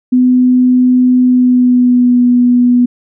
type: tone with pitch glide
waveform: sine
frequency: 251.5 to 245.2 Hz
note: B3 to B3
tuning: +32 to -12 cents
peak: -5 dBFS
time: 0.12-2.86 s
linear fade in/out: 10 ms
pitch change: -44 cents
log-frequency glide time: 1.2-2.23 s
effects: none